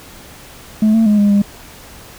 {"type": "tone with pitch steps", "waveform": "sine", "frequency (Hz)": [215.7, 224.7, 209.3, 204.4, 202.2], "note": ["A3", "A3", "G#3", "G#3", "G#3"], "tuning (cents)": [-34, 37, 14, -27, -46], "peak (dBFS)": -6, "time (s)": [0.82, 1.42], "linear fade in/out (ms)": 5, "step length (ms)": 120, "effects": ["tanh soft clip ceiling -7 dBFS", "pink hiss -38 dBFS RMS until 2.18 s"]}